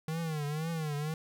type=tone with vibrato; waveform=square; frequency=155.56 Hz; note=D#3; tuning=in tune; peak=-33 dBFS; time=0.08-1.14 s; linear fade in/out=2 ms; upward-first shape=triangle; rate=2 Hz; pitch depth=140 cents each way; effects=12-bit